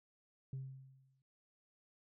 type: tone with exponential decay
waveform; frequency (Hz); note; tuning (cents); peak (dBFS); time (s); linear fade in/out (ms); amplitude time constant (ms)
sine; 133.1; C3; +30; -37; 0.53-1.22; 2; 150
effects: tanh soft clip ceiling -38 dBFS